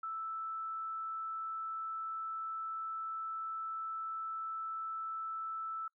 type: tone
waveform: sine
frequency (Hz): 1318.5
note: E6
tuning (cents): 0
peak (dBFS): -37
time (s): 0.03-5.88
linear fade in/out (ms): 5
effects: noise-tail reverb RT60 0.1 s tail -25 dB re dry